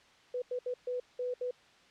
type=tone bursts at uneven times; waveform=sine; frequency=496.5 Hz; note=B4; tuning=9 cents sharp; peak=-32 dBFS; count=6; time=0.34-0.42 / 0.51-0.59 / 0.66-0.74 / 0.87-1 / 1.19-1.34 / 1.41-1.51 s; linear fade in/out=5 ms; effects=white hiss -61 dBFS RMS until 1.9 s + low-pass 4000 Hz 12 dB/octave